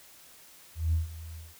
sine tone with ADSR envelope, 81.1 Hz, E2, 28 cents flat, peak -21 dBFS, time 0.75-1.55 s, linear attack 180 ms, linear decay 140 ms, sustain -18 dB, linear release 190 ms, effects tanh soft clip ceiling -18 dBFS + white hiss -54 dBFS RMS until 1.59 s

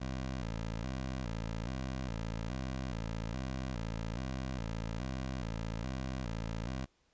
15% pulse tone with vibrato, 60.2 Hz, B1, 44 cents flat, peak -30 dBFS, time 0-6.86 s, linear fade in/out 20 ms, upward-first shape square, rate 1.2 Hz, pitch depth 140 cents each way, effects pink hiss -73 dBFS RMS until 7.13 s + resampled to 16000 Hz

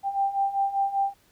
sine beating tone pair, 786 / 791.1 Hz, G5 / G5, +4 / +16 cents, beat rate 5.1 Hz, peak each -28 / -24 dBFS, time 0.03-1.14 s, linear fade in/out 50 ms, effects pink hiss -62 dBFS RMS until 1.31 s

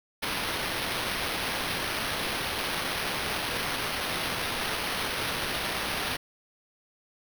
white noise with sample-and-hold, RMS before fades -31 dBFS, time 0.22-6.17 s, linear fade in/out 10 ms, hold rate 7350 Hz, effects none

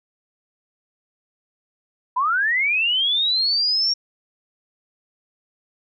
sine linear sweep, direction up, 960 to 5588 Hz, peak -17 dBFS, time 2.16-3.94 s, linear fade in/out 10 ms, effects none

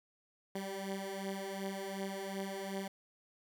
15% pulse beating tone pair, 192.8 / 195.5 Hz, G3 / G3, -28 / -4 cents, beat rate 2.7 Hz, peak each -37 / -34 dBFS, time 0.55-2.88 s, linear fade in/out 5 ms, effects none

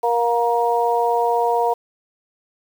harmonic tone, 235.9 Hz, A#3, 21 cents sharp, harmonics 2 / 3 / 4, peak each -20 / -20 / -20 dBFS, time 0.03-1.74 s, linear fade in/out 10 ms, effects 7-bit

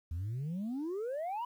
sine exponential sweep, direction up, 77.7 to 1000 Hz, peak -32 dBFS, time 0.11-1.45 s, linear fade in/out 5 ms, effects tanh soft clip ceiling -33 dBFS + 11-bit

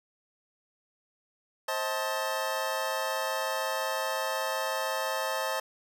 25% pulse chord, A diminished, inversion first, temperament just, 528 / 633.6 / 880 Hz, C5 / Eb5 / A5, +16 / +31 / 0 cents, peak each -30 dBFS, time 1.68-5.6 s, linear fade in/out 5 ms, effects none

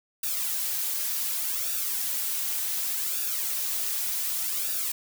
blue noise with flanger, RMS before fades -29 dBFS, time 0.23-4.92 s, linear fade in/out 5 ms, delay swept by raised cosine 0.95 to 3.95 ms, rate 0.67 Hz, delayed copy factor -0.7, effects none

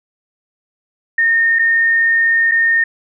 sine tone with dropouts, 1832 Hz, A#6, 31 cents flat, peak -10 dBFS, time 1.18-2.84 s, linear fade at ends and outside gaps 5 ms, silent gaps 1.588-1.592 / 2.513-2.517 s, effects none

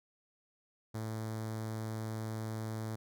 sawtooth tone with notch filter, 110 Hz, A2, in tune, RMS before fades -39 dBFS, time 0.94-2.96 s, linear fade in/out 10 ms, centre 2700 Hz, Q 1.2, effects none

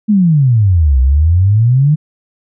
sine exponential two-way sweep, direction down then up, 220 to 62.6 to 157.1 Hz, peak -6 dBFS, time 0.08-1.96 s, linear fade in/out 20 ms, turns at 1 s, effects none

